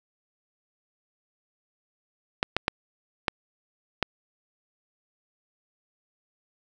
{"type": "clicks", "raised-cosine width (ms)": 0.3, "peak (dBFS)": -6, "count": 5, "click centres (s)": [2.429, 2.566, 2.681, 3.282, 4.027], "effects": []}